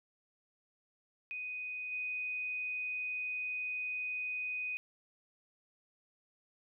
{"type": "tone with level steps", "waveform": "sine", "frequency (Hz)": 2494, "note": "D#7", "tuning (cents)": 3, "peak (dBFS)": [-38, -35], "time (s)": [1.31, 4.77], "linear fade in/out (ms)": 0, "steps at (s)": 1.91, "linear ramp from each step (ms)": 20, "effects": []}